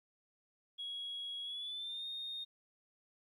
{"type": "tone with pitch glide", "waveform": "sine", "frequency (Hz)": [3322, 3686], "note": ["G#7", "A#7"], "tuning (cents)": [0, -20], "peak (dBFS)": -39, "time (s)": [0.78, 2.45], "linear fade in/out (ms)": 20, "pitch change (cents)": 180, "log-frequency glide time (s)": [1.43, 2.06], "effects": ["tanh soft clip ceiling -36 dBFS", "13-bit"]}